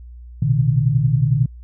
sine tone cluster, 118.8 / 129.8 / 151.9 Hz, A#2 / C3 / D#3, +33 / -13 / -41 cents, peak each -18 dBFS, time 0.42-1.46 s, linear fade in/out 5 ms, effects added 60 Hz sine -35 dBFS peak until 1.63 s

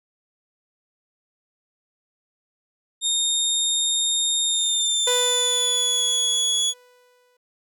25% pulse tone with pitch glide, 3679 to 3374 Hz, A#7 to G#7, -24 to +27 cents, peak -15 dBFS, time 3.01-6.74 s, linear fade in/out 50 ms, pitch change -149 cents, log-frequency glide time 4.44-6.04 s
sawtooth tone with exponential decay, 494.9 Hz, B4, 4 cents sharp, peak -17 dBFS, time 5.07-7.37 s, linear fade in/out 5 ms, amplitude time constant 500 ms
effects none

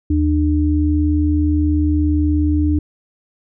sine tone pair together, 79.2 / 300.1 Hz, D#2 / D4, +31 / +38 cents, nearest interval octave + major seventh, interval 2307 cents, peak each -15 / -16 dBFS, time 0.1-2.79 s, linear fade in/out 5 ms, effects none

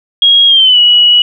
sine tone with pitch glide, 3284 to 2926 Hz, G#7 to F#7, -20 to -20 cents, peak -3 dBFS, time 0.22-1.22 s, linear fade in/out 2 ms, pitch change -200 cents, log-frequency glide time 0.47-0.79 s, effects none

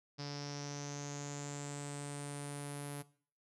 sawtooth tone with low-pass filter sweep, 143.8 Hz, D3, 36 cents flat, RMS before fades -43 dBFS, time 0.18-3.03 s, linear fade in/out 20 ms, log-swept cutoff 5100 to 11000 Hz, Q 8.3, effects noise-tail reverb RT60 0.5 s tail -19 dB re dry

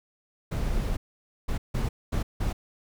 brown noise bursts at uneven times, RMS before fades -27 dBFS, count 5, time 0.51-0.97 / 1.48-1.58 / 1.74-1.89 / 2.12-2.23 / 2.4-2.53 s, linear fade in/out 10 ms, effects none

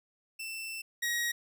sawtooth tone pair in turn, 2671 / 1894.9 Hz, E7 / A#6, +22 / +28 cents, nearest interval tritone, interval 594 cents, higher first, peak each -34 / -26 dBFS, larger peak second, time 0.39-0.82 / 1.02-1.32 s, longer first, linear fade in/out 10 ms, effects none

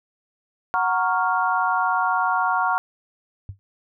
sine chord, Gb major seventh, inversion none, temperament equal, 740 / 932.3 / 1108.7 / 1396.9 Hz, Gb5 / Bb5 / Db6 / F6, 0 / 0 / 0 / 0 cents, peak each -24 dBFS, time 0.74-2.78 s, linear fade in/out 0 ms
sine tone with exponential decay, 98 Hz, G2, in tune, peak -26 dBFS, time 3.49-3.59 s, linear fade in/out 0 ms, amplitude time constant 21 ms
effects none

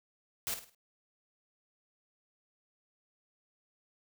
white noise with echo, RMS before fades -35 dBFS, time 0.47-0.54 s, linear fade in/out 0 ms, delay 52 ms, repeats 4, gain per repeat -9 dB, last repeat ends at 0.748 s, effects none

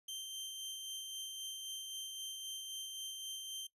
sawtooth tone with tremolo, 3136 Hz, G7, in tune, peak -38 dBFS, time 0.08-3.67 s, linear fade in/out 5 ms, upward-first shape sine, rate 3.8 Hz, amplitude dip 30%, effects noise-tail reverb RT60 0.1 s tail -18 dB re dry + resampled to 32000 Hz

